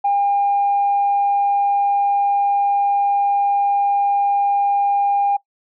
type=tone; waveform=sine; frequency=805 Hz; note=G5; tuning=46 cents sharp; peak=-13 dBFS; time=0.04-5.37 s; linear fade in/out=10 ms; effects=noise-tail reverb RT60 0.1 s tail -20 dB re dry + tanh soft clip ceiling -10 dBFS